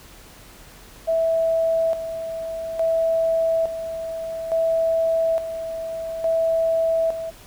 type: tone with tremolo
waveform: sine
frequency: 655 Hz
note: E5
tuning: 11 cents flat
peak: -17 dBFS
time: 1.07-7.31 s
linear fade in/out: 20 ms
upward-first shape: square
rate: 0.58 Hz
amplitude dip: 65%
effects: added 41 Hz sine -51 dBFS peak until 7.46 s + pink hiss -46 dBFS RMS until 7.46 s